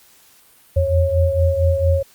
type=tone cluster; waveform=sine; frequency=82 / 86.4 / 548 Hz; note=E2 / F2 / C#5; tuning=-9 / -18 / -20 cents; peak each=-18 dBFS; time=0.76-2.03 s; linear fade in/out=10 ms; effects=white hiss -51 dBFS RMS until 2.14 s + Opus 48 kbps